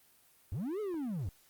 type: linear two-way sweep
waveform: triangle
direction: up then down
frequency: 75.7 to 440 to 75.7 Hz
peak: -32 dBFS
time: 0.52-1.29 s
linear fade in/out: 0 ms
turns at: 0.8 s
type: click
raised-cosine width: 1 ms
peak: -39 dBFS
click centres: 0.943 s
effects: white hiss -65 dBFS RMS until 1.49 s + Opus 32 kbps